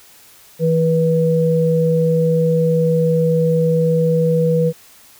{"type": "tone pair together", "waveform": "sine", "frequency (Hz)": [162.8, 487.8], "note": ["E3", "B4"], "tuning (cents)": [-21, -21], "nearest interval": "octave + perfect fifth", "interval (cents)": 1900, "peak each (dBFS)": -15, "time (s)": [0.59, 4.73], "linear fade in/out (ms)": 50, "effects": ["white hiss -46 dBFS RMS until 5.19 s"]}